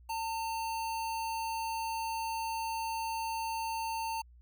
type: tone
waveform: square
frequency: 900 Hz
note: A5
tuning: 39 cents sharp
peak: -34 dBFS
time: 0.09-4.22 s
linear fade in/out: 10 ms
effects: added 60 Hz sine -54 dBFS peak until 4.41 s